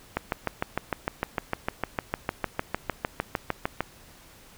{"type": "click train", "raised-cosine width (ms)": 0.5, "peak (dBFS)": -10, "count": 25, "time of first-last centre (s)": [0.17, 3.806], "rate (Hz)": 6.6, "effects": ["pink hiss -52 dBFS RMS until 4.57 s"]}